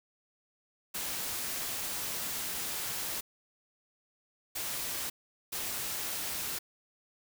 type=noise bursts at uneven times; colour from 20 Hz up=white; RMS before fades=-36 dBFS; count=3; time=0.94-3.21 / 4.55-5.1 / 5.52-6.59 s; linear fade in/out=10 ms; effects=none